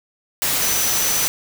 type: tone in noise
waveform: sine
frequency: 5990 Hz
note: F#8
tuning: 20 cents sharp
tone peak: -23 dBFS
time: 0.62-1.27 s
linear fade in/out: 0 ms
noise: white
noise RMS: -20 dBFS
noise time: 0.42-1.28 s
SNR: -6 dB
effects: none